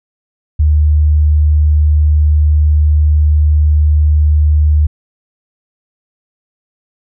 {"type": "tone", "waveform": "sine", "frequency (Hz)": 75.5, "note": "D2", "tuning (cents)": 48, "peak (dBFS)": -6, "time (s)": [0.59, 4.87], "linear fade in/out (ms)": 10, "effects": []}